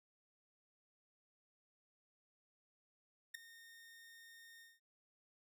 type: tone with ADSR envelope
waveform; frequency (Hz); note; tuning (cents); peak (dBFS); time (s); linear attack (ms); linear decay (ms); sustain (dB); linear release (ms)
sawtooth; 1837; A#6; -26; -36; 3.34-4.8; 10; 4; -18; 190
effects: none